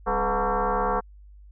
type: tone with frequency modulation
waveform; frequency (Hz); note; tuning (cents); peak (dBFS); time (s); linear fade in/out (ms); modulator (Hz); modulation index
sine; 196.1; G3; +1; -21; 0.06-1.01; 20; 231; 4.9
effects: added 50 Hz sine -45 dBFS peak until 1.51 s